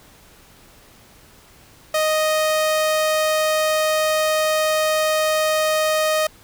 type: tone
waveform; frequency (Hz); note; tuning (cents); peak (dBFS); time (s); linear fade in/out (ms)
sawtooth; 622.3; D#5; 0; -13; 1.94-6.27; 5
effects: pink hiss -49 dBFS RMS until 6.43 s